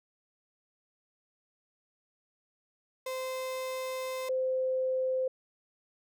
35% pulse / sine tone pair in turn, 518 / 518 Hz, C5 / C5, -17 / -17 cents, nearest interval unison, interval 0 cents, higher neither, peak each -32 / -27 dBFS, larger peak second, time 3.06-4.29 / 4.29-5.28 s, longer first, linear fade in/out 5 ms, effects none

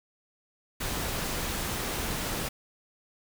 pink noise, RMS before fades -32 dBFS, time 0.8-2.49 s, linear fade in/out 10 ms, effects none

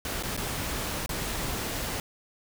pink noise with dropouts, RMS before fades -32 dBFS, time 0.05-2 s, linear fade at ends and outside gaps 1 ms, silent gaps 0.226-0.234 / 0.366-0.375 / 1.061-1.092 s, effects none

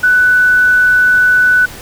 sine tone, 1491 Hz, F#6, 13 cents sharp, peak -6 dBFS, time 0.03-1.66 s, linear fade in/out 10 ms, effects pink hiss -31 dBFS RMS until 1.81 s

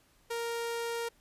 sawtooth tone, 466.2 Hz, A#4, in tune, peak -29 dBFS, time 0.3-1.09 s, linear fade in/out 10 ms, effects pink hiss -66 dBFS RMS until 1.2 s + resampled to 32000 Hz

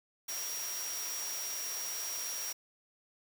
sine tone in noise, 5670 Hz, F8, 25 cents sharp, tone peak -38 dBFS, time 0.28-2.53 s, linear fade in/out 10 ms, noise white, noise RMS -41 dBFS, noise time 0.28-2.53 s, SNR 0 dB, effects high-pass 400 Hz 12 dB/octave

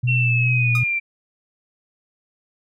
sine tone with vibrato, 122 Hz, B2, 21 cents flat, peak -17 dBFS, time 0.03-0.84 s, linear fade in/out 10 ms, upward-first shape triangle, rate 2.5 Hz, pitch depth 43 cents each way
sine exponential sweep, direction down, 2732 to 2344 Hz, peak -19 dBFS, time 0.07-1 s, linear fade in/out 20 ms
sawtooth tone with exponential decay, 1244.5 Hz, D#6, in tune, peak -21 dBFS, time 0.75-0.87 s, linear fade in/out 2 ms, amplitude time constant 26 ms
effects none

